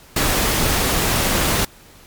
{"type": "noise", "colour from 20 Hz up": "pink", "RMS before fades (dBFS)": -18, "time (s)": [0.16, 1.65], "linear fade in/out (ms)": 5, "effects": ["pink hiss -46 dBFS RMS until 2.06 s", "MP3 96 kbps"]}